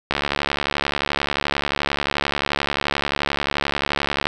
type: click train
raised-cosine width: 0.3 ms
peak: -4 dBFS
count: 298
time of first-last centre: 0.11-4.27 s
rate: 71.4 Hz
effects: none